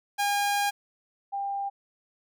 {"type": "tone pair in turn", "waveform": ["sawtooth", "sine"], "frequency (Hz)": [812, 796.2], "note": ["G#5", "G5"], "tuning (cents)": [-39, 27], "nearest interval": "unison", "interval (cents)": 34, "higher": "first", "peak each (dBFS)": [-20, -28], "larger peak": "first", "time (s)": [[0.18, 0.71], [1.32, 1.7]], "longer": "first", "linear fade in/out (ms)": 20, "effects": []}